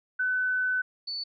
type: tone pair in turn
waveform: sine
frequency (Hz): 1507 / 4480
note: F#6 / C#8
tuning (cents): +31 / +18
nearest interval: octave + perfect fifth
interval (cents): 1887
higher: second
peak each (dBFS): -24 / -31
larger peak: first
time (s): 0.19-0.82 / 1.07-1.24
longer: first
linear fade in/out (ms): 10
effects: none

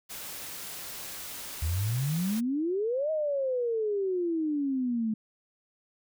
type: noise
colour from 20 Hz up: white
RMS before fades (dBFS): -40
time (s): 0.09-2.41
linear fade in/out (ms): 20
type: exponential two-way sweep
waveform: sine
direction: up then down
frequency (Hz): 75.8 to 637 to 214.3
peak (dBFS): -26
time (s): 1.62-5.14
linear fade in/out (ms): 5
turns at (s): 3.11
effects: none

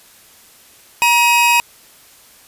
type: tone pair together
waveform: 45% pulse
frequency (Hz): 950 / 2527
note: A#5 / D#7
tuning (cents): +33 / +26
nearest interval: octave + perfect fourth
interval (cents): 1693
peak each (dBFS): -13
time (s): 1.02-1.6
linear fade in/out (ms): 0
effects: white hiss -46 dBFS RMS until 2.47 s + resampled to 32000 Hz

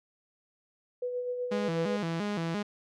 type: tone with tremolo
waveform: sine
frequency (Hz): 494.1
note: B4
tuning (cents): +1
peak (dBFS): -29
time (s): 1.02-1.97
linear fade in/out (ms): 5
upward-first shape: sine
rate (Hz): 8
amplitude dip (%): 40
type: tone with vibrato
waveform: sawtooth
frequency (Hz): 185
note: F#3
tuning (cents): 0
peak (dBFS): -26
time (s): 1.51-2.63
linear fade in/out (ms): 10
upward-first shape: square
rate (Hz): 2.9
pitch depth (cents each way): 190
effects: low-pass 5000 Hz 12 dB/octave

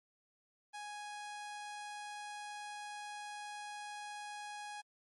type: tone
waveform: sawtooth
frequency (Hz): 830.6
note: G#5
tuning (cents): 0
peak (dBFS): -40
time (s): 0.73-4.82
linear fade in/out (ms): 20
effects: MP3 48 kbps

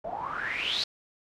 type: noise with low-pass filter sweep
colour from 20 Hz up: white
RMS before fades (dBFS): -32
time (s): 0.04-0.84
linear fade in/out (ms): 5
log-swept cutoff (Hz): 610 to 4500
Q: 9.4
effects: none

